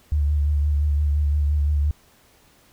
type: tone with vibrato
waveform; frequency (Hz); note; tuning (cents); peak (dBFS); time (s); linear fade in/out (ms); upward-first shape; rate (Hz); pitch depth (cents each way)
sine; 73.42; D2; 0; -17; 0.12-1.91; 0; sine; 5.8; 36
effects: pink hiss -56 dBFS RMS until 2.72 s